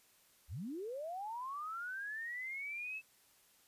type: linear sweep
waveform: sine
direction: up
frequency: 49 to 2637 Hz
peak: -40 dBFS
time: 0.48-3.02 s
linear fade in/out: 50 ms
effects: white hiss -68 dBFS RMS until 3.67 s + resampled to 32000 Hz